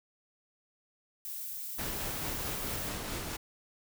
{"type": "noise", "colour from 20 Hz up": "violet", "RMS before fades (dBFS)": -40, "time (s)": [1.25, 2.89], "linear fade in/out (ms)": 0}
{"type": "noise with tremolo", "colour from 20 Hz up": "pink", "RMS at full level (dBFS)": -37, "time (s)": [1.78, 3.37], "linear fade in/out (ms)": 10, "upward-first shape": "sine", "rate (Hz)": 4.6, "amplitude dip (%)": 25}
{"effects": []}